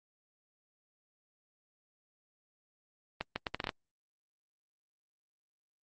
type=accelerating click train; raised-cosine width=0.3 ms; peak=-17 dBFS; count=8; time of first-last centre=3.21-3.692 s; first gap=150 ms; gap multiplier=0.72; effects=Opus 24 kbps